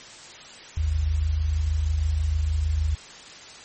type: tone pair together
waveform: sine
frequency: 51.42 / 77.78 Hz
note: G#1 / D#2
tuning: -17 / 0 cents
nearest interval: perfect fifth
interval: 717 cents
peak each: -28 / -21 dBFS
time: 0.77-2.95 s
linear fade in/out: 5 ms
effects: white hiss -43 dBFS RMS until 3.64 s + MP3 32 kbps